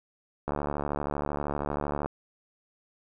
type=click train; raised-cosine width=1 ms; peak=-16 dBFS; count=116; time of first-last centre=0.48-2.06 s; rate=72.8 Hz; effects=none